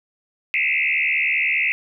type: tone with frequency modulation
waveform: sine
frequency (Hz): 2349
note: D7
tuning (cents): 0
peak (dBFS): -17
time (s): 0.54-1.72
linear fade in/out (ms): 0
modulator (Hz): 75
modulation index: 4.4
effects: none